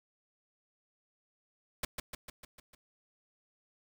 pink noise with echo, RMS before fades -33 dBFS, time 1.83-1.85 s, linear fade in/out 5 ms, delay 150 ms, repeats 6, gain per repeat -4 dB, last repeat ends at 2.75 s, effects none

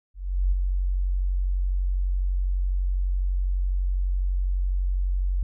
sine tone with ADSR envelope, 46 Hz, F#1, 9 cents flat, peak -17 dBFS, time 0.14-5.43 s, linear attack 380 ms, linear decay 9 ms, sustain -4 dB, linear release 3 ms, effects none

